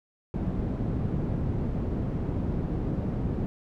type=low-pass noise; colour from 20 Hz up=white; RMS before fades=-29 dBFS; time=0.34-3.46 s; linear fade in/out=0 ms; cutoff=210 Hz; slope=12 dB/octave; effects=none